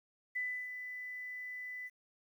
sine tone with ADSR envelope, 1997 Hz, B6, 19 cents sharp, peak -33 dBFS, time 0.35-1.9 s, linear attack 14 ms, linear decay 310 ms, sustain -8 dB, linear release 38 ms, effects 11-bit

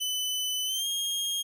sawtooth tone with pitch glide, 3008 to 3243 Hz, F#7 to G#7, +28 to -42 cents, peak -25 dBFS, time 0-1.43 s, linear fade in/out 20 ms, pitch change +130 cents, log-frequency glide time 0.65-0.87 s, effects none

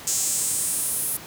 sawtooth tone with high-pass filter sweep, 265.7 Hz, C4, 27 cents sharp, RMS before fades -25 dBFS, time 0.07-1.17 s, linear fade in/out 5 ms, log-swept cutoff 7000 to 11000 Hz, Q 3.3, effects pink hiss -40 dBFS RMS until 1.26 s + high-pass 100 Hz 12 dB/octave

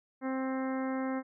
harmonic tone, 263.1 Hz, C4, 10 cents sharp, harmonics 1 / 2 / 3 / 4 / 5 / 6 / 7 / 8, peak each -32 / -38 / -42 / -44 / -46 / -48 / -49 / -50 dBFS, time 0.21-1.23 s, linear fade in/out 50 ms, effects none

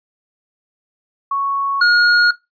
sine / square tone pair in turn, 1109 / 1435.5 Hz, C#6 / F6, 0 / +47 cents, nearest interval major third, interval 447 cents, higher second, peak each -16 / -9 dBFS, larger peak second, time 1.31-1.81 / 1.81-2.31 s, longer neither, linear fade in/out 5 ms, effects noise-tail reverb RT60 0.2 s tail -19 dB re dry + resampled to 11025 Hz

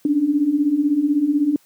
sine beating tone pair, 279.2 / 295.2 Hz, C#4 / D4, +13 / +9 cents, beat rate 16 Hz, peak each -21 / -16 dBFS, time 0.05-1.56 s, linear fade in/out 2 ms, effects white hiss -57 dBFS RMS until 1.65 s + high-pass 150 Hz 12 dB/octave

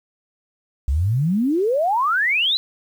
sine exponential sweep, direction up, 63 to 4100 Hz, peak -16 dBFS, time 0.88-2.57 s, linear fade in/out 0 ms, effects 8-bit

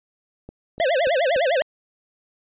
click train, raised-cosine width 2 ms, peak -24 dBFS, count 4, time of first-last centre 0.49-1.362 s, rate 3.44 Hz
square tone with vibrato, 594 Hz, D5, 20 cents sharp, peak -18 dBFS, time 0.8-1.62 s, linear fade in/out 0 ms, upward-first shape sine, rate 9.9 Hz, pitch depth 280 cents each way
effects resampled to 8000 Hz

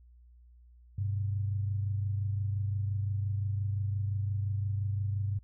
sine tone pair together, 99.13 / 124.9 Hz, G2 / B2, +20 / +20 cents, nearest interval major third, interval 400 cents, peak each -29 / -39 dBFS, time 0.98-5.39 s, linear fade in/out 5 ms, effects added 60 Hz sine -54 dBFS peak until 5.43 s

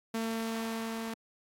sawtooth tone with level ramp, 225.7 Hz, A3, 44 cents sharp, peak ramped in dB -27 to -32 dBFS, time 0.14-1.14 s, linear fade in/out 5 ms, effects AAC 48 kbps

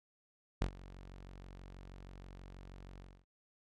sawtooth tone with ADSR envelope, 46.25 Hz, F#1, in tune, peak -26 dBFS, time 0.61-3.25 s, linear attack 10 ms, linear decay 81 ms, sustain -20 dB, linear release 260 ms, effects low-pass 6000 Hz 12 dB/octave

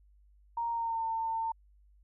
sine tone with pitch glide, 932.3 to 902.1 Hz, A#5 to A5, 0 to +43 cents, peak -30 dBFS, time 0.57-1.52 s, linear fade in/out 5 ms, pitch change -57 cents, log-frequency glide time 0.71-1.02 s, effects added 50 Hz sine -59 dBFS peak until 2.03 s

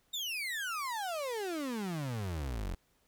35% pulse exponential sweep, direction down, 3729 to 41.2 Hz, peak -33 dBFS, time 0.13-2.75 s, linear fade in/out 10 ms, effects pink hiss -72 dBFS RMS until 3.07 s

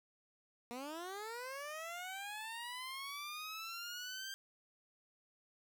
15% pulse linear sweep, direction up, 233.1 to 1589 Hz, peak -37 dBFS, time 0.71-4.34 s, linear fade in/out 0 ms, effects none

